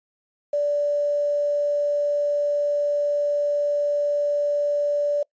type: tone with quantisation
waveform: sine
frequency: 582 Hz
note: D5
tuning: 16 cents flat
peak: -19 dBFS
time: 0.53-5.23 s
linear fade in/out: 5 ms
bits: 8
effects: noise-tail reverb RT60 0.1 s tail -24 dB re dry + resampled to 16000 Hz